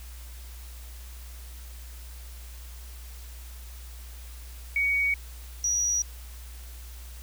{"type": "tone pair in turn", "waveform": "sine", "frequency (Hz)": [2245, 5796], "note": ["C#7", "F#8"], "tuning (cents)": [21, -37], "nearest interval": "octave + major third", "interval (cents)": 1642, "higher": "second", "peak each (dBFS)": [-22, -23], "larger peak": "first", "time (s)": [[4.76, 5.14], [5.64, 6.02]], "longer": "neither", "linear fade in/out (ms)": 2, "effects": ["added 60 Hz sine -40 dBFS peak until 7.22 s", "white hiss -50 dBFS RMS until 7.22 s"]}